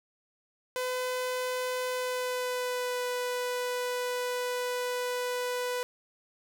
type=tone with pitch glide; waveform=sawtooth; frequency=505 to 495.2 Hz; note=B4 to B4; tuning=+39 to +5 cents; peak=-26 dBFS; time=0.76-5.83 s; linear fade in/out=0 ms; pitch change=-34 cents; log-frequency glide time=1.88-3.05 s; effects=none